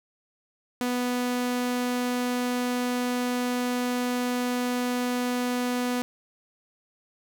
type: tone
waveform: sawtooth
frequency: 246.9 Hz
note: B3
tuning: in tune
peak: -21 dBFS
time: 0.81-6.02 s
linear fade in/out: 0 ms
effects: none